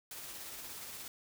white noise with tremolo, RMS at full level -45 dBFS, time 0.11-1.08 s, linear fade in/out 2 ms, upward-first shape sine, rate 17 Hz, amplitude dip 25%, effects none

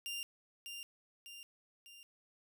sawtooth tone with echo, 2794 Hz, F7, in tune, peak -36 dBFS, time 0.06-0.23 s, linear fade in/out 0 ms, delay 600 ms, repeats 3, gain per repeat -5 dB, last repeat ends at 2.03 s, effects none

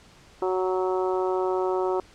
harmonic tone, 185.7 Hz, F#3, 7 cents sharp, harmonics 2 / 3 / 4 / 5 / 6 / 7, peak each -24 / -32 / -32 / -32 / -38 / -37 dBFS, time 0.42-2 s, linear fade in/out 2 ms, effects pink hiss -53 dBFS RMS until 2.14 s + low-pass 7000 Hz 12 dB/octave

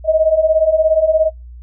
sine beating tone pair, 620 / 637 Hz, D#5 / D#5, -6 / +41 cents, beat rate 17 Hz, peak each -15 / -12 dBFS, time 0.04-1.31 s, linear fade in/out 50 ms, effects noise-tail reverb RT60 0.2 s tail -24 dB re dry + added 60 Hz sine -32 dBFS peak until 1.62 s

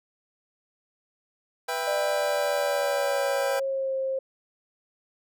25% pulse chord, E minor, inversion second, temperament just, 494.4 / 659.3 / 791.1 Hz, B4 / E5 / G5, +2 / 0 / +16 cents, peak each -28 / -30 / -27 dBFS, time 1.68-3.6 s, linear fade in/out 10 ms
sine tone with pitch glide, 597 to 531.9 Hz, D5 to C5, +28 to +28 cents, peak -25 dBFS, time 1.87-4.19 s, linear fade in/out 5 ms, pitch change -200 cents, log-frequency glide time 2.02-3.94 s
effects none

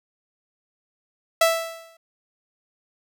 sawtooth tone with exponential decay, 659.3 Hz, E5, in tune, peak -9 dBFS, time 1.41-1.97 s, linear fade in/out 5 ms, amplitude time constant 120 ms, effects none

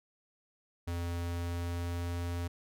square tone with pitch glide, 86 to 86.65 Hz, F2 to F2, -26 to -13 cents, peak -34 dBFS, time 0.87-2.48 s, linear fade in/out 10 ms, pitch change +13 cents, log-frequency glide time 1.1-2.13 s, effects none

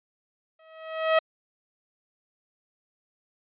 sawtooth tone with exponential growth, 640 Hz, D#5, 49 cents sharp, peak -12 dBFS, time 0.59-1.19 s, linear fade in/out 5 ms, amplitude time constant 130 ms, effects resampled to 8000 Hz

